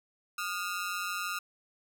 sawtooth ring-modulated tone, 1322 Hz, E6, 5 cents sharp, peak -26 dBFS, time 0.38-1.39 s, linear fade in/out 5 ms, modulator 93.1 Hz, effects none

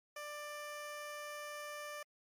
15% pulse tone, 592 Hz, D5, 14 cents sharp, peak -37 dBFS, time 0.16-2.03 s, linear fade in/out 5 ms, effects MP3 64 kbps

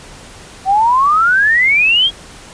sine exponential sweep, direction up, 748 to 3328 Hz, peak -8 dBFS, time 0.65-2.11 s, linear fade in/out 50 ms, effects pink hiss -36 dBFS RMS until 2.53 s + resampled to 22050 Hz

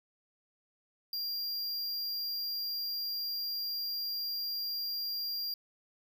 square tone, 4774 Hz, D8, 28 cents sharp, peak -34 dBFS, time 1.13-5.54 s, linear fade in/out 2 ms, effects none

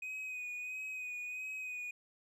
triangle tone with vibrato, 2500 Hz, D#7, 8 cents sharp, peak -38 dBFS, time 0.02-1.91 s, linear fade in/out 5 ms, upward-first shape sine, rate 1.5 Hz, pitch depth 29 cents each way, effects none

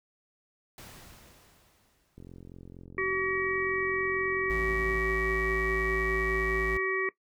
pink noise with exponential decay, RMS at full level -46 dBFS, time 0.78-2.85 s, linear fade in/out 2 ms, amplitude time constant 450 ms
click train, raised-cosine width 3 ms, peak -34 dBFS, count 125, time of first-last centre 2.18-4.979 s, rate 44.3 Hz
harmonic tone, 380.2 Hz, F#4, 47 cents sharp, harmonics 1 / 3 / 5 / 6, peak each -30 / -35 / -32 / -36 dBFS, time 2.98-7.09 s, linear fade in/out 2 ms
square tone, 55 Hz, A1, in tune, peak -33 dBFS, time 4.5-6.77 s, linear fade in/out 0 ms
effects noise-tail reverb RT60 0.1 s tail -18 dB re dry

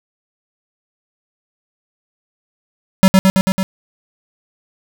square tone with echo, 190.4 Hz, F#3, 50 cents sharp, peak -5 dBFS, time 3.03-3.08 s, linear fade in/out 0 ms, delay 110 ms, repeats 5, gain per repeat -2 dB, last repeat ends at 3.63 s, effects none

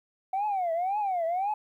sine tone with vibrato, 745 Hz, F#5, 12 cents sharp, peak -24 dBFS, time 0.33-1.54 s, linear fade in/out 5 ms, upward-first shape triangle, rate 1.9 Hz, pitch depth 250 cents each way, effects tanh soft clip ceiling -23 dBFS + 11-bit

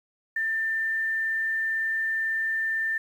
sine tone, 1789 Hz, A6, 28 cents sharp, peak -24 dBFS, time 0.36-2.98 s, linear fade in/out 5 ms, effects 9-bit

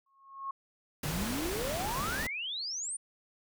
sine tone with exponential growth, 1089 Hz, C#6, 31 cents flat, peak -32 dBFS, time 0.06-0.51 s, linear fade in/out 5 ms, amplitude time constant 97 ms
pink noise, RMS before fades -36 dBFS, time 1.03-2.27 s, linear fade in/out 5 ms
sine exponential sweep, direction up, 138.8 to 9397 Hz, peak -34 dBFS, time 1.05-2.97 s, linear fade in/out 10 ms
effects none

